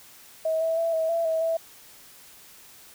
sine tone with pitch steps, 640 / 652 / 664 / 644 / 669 / 645 / 656 Hz, D#5 / E5 / E5 / E5 / E5 / E5 / E5, +49 / -19 / +12 / -41 / +25 / -38 / -9 cents, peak -22 dBFS, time 0.45-1.57 s, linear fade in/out 5 ms, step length 160 ms, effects white hiss -50 dBFS RMS until 2.94 s

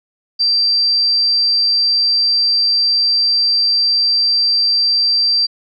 sine tone, 4699 Hz, D8, in tune, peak -11 dBFS, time 0.39-5.47 s, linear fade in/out 20 ms, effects none

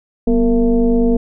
sine tone with frequency modulation, 242 Hz, B3, 35 cents flat, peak -10 dBFS, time 0.27-1.17 s, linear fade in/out 5 ms, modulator 217 Hz, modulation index 1.1, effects none

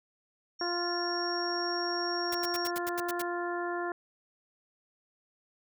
sine tone, 5550 Hz, F8, 12 cents flat, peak -34 dBFS, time 0.59-2.71 s, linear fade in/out 20 ms
harmonic tone, 349.2 Hz, F4, in tune, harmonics 1 / 2 / 3 / 4 / 5, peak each -34 / -37 / -39 / -40 / -41 dBFS, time 0.61-3.92 s, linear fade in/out 2 ms
white noise bursts, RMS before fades -37 dBFS, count 9, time 2.32-3.22 s, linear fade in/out 5 ms, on 28 ms, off 81 ms
effects none

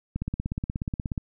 click train, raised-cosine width 5 ms, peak -16 dBFS, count 18, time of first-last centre 0.16-1.178 s, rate 16.7 Hz, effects none

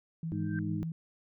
sine tone with tremolo, 163 Hz, E3, 19 cents flat, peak -32 dBFS, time 0.23-0.92 s, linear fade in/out 2 ms, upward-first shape triangle, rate 6.6 Hz, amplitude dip 45%
sine tone with exponential growth, 1565 Hz, G6, 3 cents flat, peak -37 dBFS, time 0.32-0.59 s, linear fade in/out 1 ms, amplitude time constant 58 ms
harmonic tone, 103.83 Hz, G#2, in tune, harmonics 1 / 2 / 3, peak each -37 / -37 / -37 dBFS, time 0.32-0.83 s, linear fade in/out 0 ms
effects none

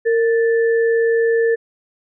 sine tone pair together, 459.5 / 1758 Hz, A#4 / A6, -25 / -2 cents, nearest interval octave + major seventh, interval 2323 cents, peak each -13 / -24 dBFS, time 0.05-1.56 s, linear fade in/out 20 ms, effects none

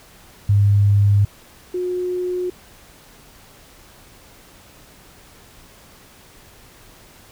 sine tone pair in turn, 101.4 / 361.3 Hz, G#2 / F#4, -41 / -41 cents, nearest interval octave + minor seventh, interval 2200 cents, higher second, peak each -11 / -20 dBFS, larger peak first, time 0.49-1.25 / 1.74-2.5 s, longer neither, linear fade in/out 5 ms, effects pink hiss -47 dBFS RMS until 7.31 s

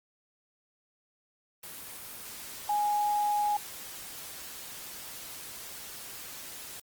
sine tone in noise, 830.6 Hz, G#5, in tune, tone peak -25 dBFS, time 2.69-3.57 s, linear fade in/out 5 ms, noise white, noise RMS -43 dBFS, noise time 1.63-6.8 s, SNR +15 dB, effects Opus 24 kbps

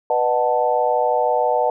sine chord, B dominant seventh, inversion none, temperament equal with one note detuned, 493.9 / 607.7 / 740 / 880 Hz, B4 / D#5 / F#5 / A5, 0 / -41 / 0 / 0 cents, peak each -21 dBFS, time 0.1-1.7 s, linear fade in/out 2 ms, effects none

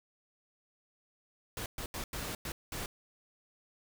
pink noise bursts at uneven times, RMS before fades -39 dBFS, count 6, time 1.57-1.66 / 1.78-1.86 / 1.94-2.04 / 2.13-2.35 / 2.45-2.52 / 2.72-2.86 s, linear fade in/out 2 ms, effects none

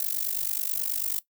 violet noise with amplitude modulation, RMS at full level -25 dBFS, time 0-1.19 s, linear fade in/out 2 ms, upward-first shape sine, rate 49.2 Hz, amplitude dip 95%, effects noise-tail reverb RT60 0.1 s tail -17 dB re dry

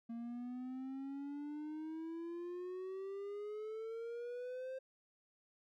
triangle exponential sweep, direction up, 230 to 528 Hz, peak -40 dBFS, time 0.09-4.79 s, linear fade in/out 10 ms, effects none

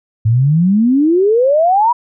sine exponential sweep, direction up, 106.1 to 987.8 Hz, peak -8 dBFS, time 0.25-1.93 s, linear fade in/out 10 ms, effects none

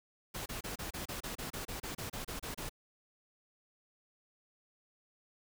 pink noise bursts, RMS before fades -41 dBFS, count 16, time 0.34-2.695 s, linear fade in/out 10 ms, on 120 ms, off 29 ms, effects none

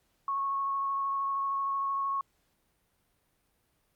sine tone with vibrato, 1100 Hz, C#6, 14 cents flat, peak -28 dBFS, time 0.28-2.21 s, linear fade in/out 2 ms, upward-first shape sine, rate 13 Hz, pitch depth 9 cents each way, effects pink hiss -73 dBFS RMS until 3.95 s + Opus 48 kbps

